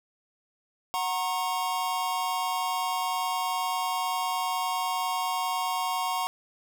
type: chord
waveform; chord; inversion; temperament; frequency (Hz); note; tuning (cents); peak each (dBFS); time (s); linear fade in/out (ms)
square; F# major; none; equal with one note detuned; 740 / 932.3 / 1082.2; F#5 / A#5 / C#6; 0 / 0 / -42; -32; 0.94-6.27; 0
effects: none